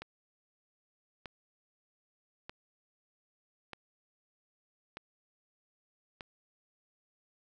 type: click train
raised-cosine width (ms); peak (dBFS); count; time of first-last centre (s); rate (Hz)
0.3; -26; 6; 0.02-6.208; 0.808
effects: none